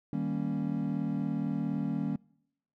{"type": "chord", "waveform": "triangle", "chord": "Eb dominant seventh", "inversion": "none", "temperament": "equal", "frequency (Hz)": [155.56, 196, 233.1, 277.2], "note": ["Eb3", "G3", "Bb3", "Db4"], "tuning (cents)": [0, 0, 0, 0], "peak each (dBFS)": -33, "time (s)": [0.13, 2.16], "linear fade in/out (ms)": 2, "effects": ["noise-tail reverb RT60 0.8 s tail -26 dB re dry"]}